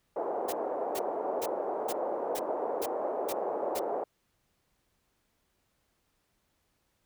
pink band-pass noise, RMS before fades -33 dBFS, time 0.16-4.04 s, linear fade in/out 5 ms, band 420 to 780 Hz, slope 24 dB/octave
white noise bursts, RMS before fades -38 dBFS, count 8, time 0.48-3.796 s, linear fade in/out 10 ms, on 47 ms, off 420 ms
effects pink hiss -75 dBFS RMS until 7.05 s

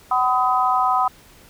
harmonic tone, 252 Hz, B3, 35 cents sharp, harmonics 3 / 4 / 5, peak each -20 / -20 / -20 dBFS, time 0.11-1.08 s, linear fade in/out 5 ms, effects pink hiss -49 dBFS RMS until 1.49 s

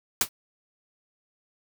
white noise with exponential decay, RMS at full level -17 dBFS, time 0.21-0.29 s, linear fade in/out 2 ms, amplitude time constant 17 ms, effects none

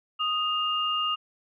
sine tone pair together, 1244.5 / 2820 Hz, D#6 / F7, 0 / +16 cents, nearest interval octave + major second, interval 1416 cents, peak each -27 dBFS, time 0.19-1.16 s, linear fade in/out 20 ms, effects none

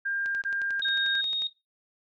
sine tone bursts, 1600 Hz, G6, 35 cents sharp, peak -27 dBFS, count 3, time 0.05-1.214 s, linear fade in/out 10 ms, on 370 ms, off 27 ms
click train, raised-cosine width 0.2 ms, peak -26 dBFS, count 14, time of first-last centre 0.26-1.421 s, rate 11.2 Hz
sine tone, 3729 Hz, A#7, in tune, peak -25 dBFS, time 0.82-1.47 s, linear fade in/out 2 ms
effects noise-tail reverb RT60 0.2 s tail -17 dB re dry

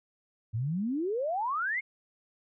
sine exponential sweep, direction up, 103.83 to 2212 Hz, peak -28 dBFS, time 0.53-1.81 s, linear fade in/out 20 ms, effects none

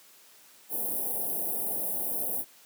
white band-stop noise, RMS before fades -31 dBFS, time 0.69-2.45 s, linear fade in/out 50 ms, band 800 to 10000 Hz, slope 48 dB/octave, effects white hiss -56 dBFS RMS until 2.65 s + high-pass 200 Hz 12 dB/octave

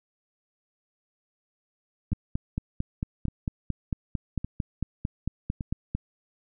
two click trains, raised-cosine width 5 ms, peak -15 / -19 dBFS, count 18 / 4, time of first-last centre 2.13-5.95 / 2.12-5.608 s, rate 4.45 / 0.86 Hz, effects none

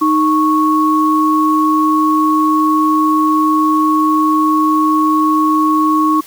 sine tone pair together, 310.2 / 1105.4 Hz, D#4 / C#6, -5 / -5 cents, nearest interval octave + minor seventh, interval 2200 cents, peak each -12 dBFS, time 0.01-6.21 s, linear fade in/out 10 ms, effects white hiss -38 dBFS RMS until 6.26 s + high-pass 80 Hz 12 dB/octave

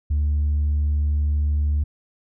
triangle tone with tanh clipping, 73.9 Hz, D2, 11 cents sharp, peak -18 dBFS, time 0.1-1.84 s, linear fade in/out 10 ms, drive 6 dB, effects none

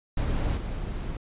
brown noise with level steps, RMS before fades -26 / -32 dBFS, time 0.17-1.17 s, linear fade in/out 5 ms, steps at 0.57 s, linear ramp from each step 5 ms, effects resampled to 8000 Hz

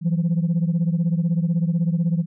sine beating tone pair, 164.81 / 180.81 Hz, E3 / F#3, 0 / -40 cents, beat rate 16 Hz, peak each -18 / -21 dBFS, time 0.01-2.26 s, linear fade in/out 50 ms, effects tanh soft clip ceiling -14 dBFS

